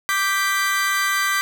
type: chord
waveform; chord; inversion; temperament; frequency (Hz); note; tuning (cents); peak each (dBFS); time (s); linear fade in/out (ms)
40% pulse; G major; second; equal; 1174.7 / 1568 / 1975.5; D6 / G6 / B6; 0 / 0 / 0; -22; 0.09-1.41; 0
effects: none